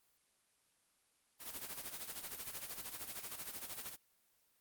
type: noise with tremolo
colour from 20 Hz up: white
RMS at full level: -43 dBFS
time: 1.39-3.97 s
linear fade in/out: 50 ms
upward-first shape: sine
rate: 13 Hz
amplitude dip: 70%
effects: white hiss -75 dBFS RMS until 4.6 s + Opus 24 kbps